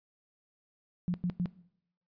sine tone bursts, 177.5 Hz, F3, 28 cents sharp, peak -27 dBFS, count 3, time 1.08-1.458 s, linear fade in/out 0 ms, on 60 ms, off 99 ms, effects noise-tail reverb RT60 0.7 s tail -19 dB re dry + resampled to 11025 Hz

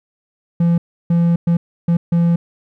triangle tone bursts at uneven times, 170.2 Hz, F3, 44 cents flat, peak -9 dBFS, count 5, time 0.6-0.78 / 1.1-1.36 / 1.47-1.57 / 1.88-1.97 / 2.12-2.36 s, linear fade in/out 5 ms, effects none

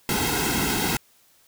pink noise with comb filter, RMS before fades -24 dBFS, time 0.09-0.97 s, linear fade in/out 2 ms, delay 1.7 ms, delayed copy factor -0.95, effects white hiss -59 dBFS RMS until 1.47 s

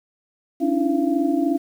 sine tone cluster, 277.9 / 300.8 / 334.4 / 683 Hz, C#4 / D4 / E4 / F5, +4 / +42 / +25 / -39 cents, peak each -21 / -23 / -23 / -28 dBFS, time 0.6-1.58 s, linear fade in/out 20 ms, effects 8-bit

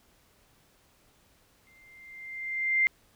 sine tone with exponential growth, 2093 Hz, C7, in tune, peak -19 dBFS, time 1.67-2.87 s, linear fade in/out 0 ms, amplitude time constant 260 ms, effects pink hiss -64 dBFS RMS until 3.15 s

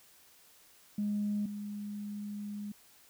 sine tone pair in turn, 207 / 206.1 Hz, G#3 / G#3, -5 / -13 cents, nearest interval unison, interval 8 cents, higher first, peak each -29 / -37 dBFS, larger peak first, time 0.98-1.46 / 1.46-2.72 s, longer second, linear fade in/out 5 ms, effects tanh soft clip ceiling -25 dBFS + white hiss -61 dBFS RMS until 3.09 s

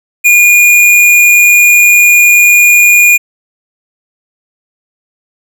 square tone, 2433 Hz, D#7, 39 cents flat, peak -3 dBFS, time 0.24-3.18 s, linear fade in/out 20 ms, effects none

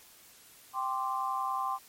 sine chord, G suspended fourth, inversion none, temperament just, 784 / 1045.3 / 1176 Hz, G5 / C6 / D6, 0 / -2 / +2 cents, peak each -35 / -32 / -36 dBFS, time 0.73-1.79 s, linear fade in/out 50 ms, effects white hiss -56 dBFS RMS until 1.88 s + MP3 64 kbps

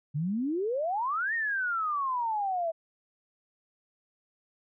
sine exponential two-way sweep, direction up then down, 138.59 to 1878 to 643 Hz, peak -27 dBFS, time 0.14-2.72 s, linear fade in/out 20 ms, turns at 1.34 s, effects none

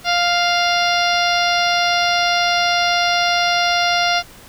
harmonic tone, 699 Hz, F5, 1 cent sharp, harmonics 1 / 2 / 3 / 4 / 5 / 6 / 7 / 8, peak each -18 / -21 / -23 / -24 / -25 / -26 / -26 / -27 dBFS, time 0.04-4.23 s, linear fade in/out 50 ms, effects pink hiss -42 dBFS RMS until 4.48 s

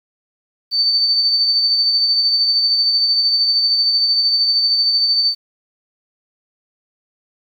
sine tone with tremolo, 4556 Hz, C#8, 47 cents sharp, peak -11 dBFS, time 0.71-5.35 s, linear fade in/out 50 ms, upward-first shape sine, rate 13 Hz, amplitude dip 35%, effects 8-bit

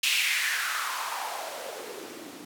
blue noise with band-pass filter sweep, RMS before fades -31 dBFS, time 0.03-2.45 s, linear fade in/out 5 ms, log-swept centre 2900 to 240 Hz, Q 3.6, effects none

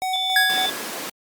square tone with tremolo, 750 Hz, F#5, 23 cents sharp, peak -23 dBFS, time 0.02-0.66 s, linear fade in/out 0 ms, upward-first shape square, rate 3.6 Hz, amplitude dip 40%
sine tone, 3520 Hz, A7, in tune, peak -22 dBFS, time 0.13-0.7 s, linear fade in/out 5 ms
square tone with exponential decay, 1661.2 Hz, G#6, in tune, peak -14 dBFS, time 0.36-1.05 s, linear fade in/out 2 ms, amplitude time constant 150 ms
pink high-pass noise, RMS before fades -31 dBFS, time 0.49-1.1 s, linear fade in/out 10 ms, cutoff 230 Hz, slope 24 dB/octave
effects Opus 48 kbps

